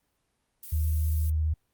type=noise; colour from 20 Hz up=violet; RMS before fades=-42 dBFS; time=0.63-1.3 s; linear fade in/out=2 ms
type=tone with vibrato; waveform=sine; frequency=77.78 Hz; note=D#2; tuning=in tune; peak=-23 dBFS; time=0.72-1.54 s; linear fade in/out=10 ms; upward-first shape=square; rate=15 Hz; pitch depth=16 cents each way
effects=pink hiss -75 dBFS RMS until 1.73 s + Opus 32 kbps